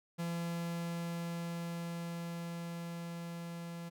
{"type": "tone with level ramp", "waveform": "45% pulse", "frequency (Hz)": 169.8, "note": "F3", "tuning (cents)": -48, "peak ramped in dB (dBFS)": [-35, -42], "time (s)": [0.18, 3.9], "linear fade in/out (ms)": 20, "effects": []}